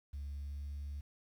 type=tone with pitch glide; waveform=sine; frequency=70.7 to 71.73 Hz; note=C#2 to D2; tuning=+35 to -40 cents; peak=-38 dBFS; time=0.13-1.01 s; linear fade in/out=10 ms; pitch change=+25 cents; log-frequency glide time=0.25-0.73 s; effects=tanh soft clip ceiling -37 dBFS + 11-bit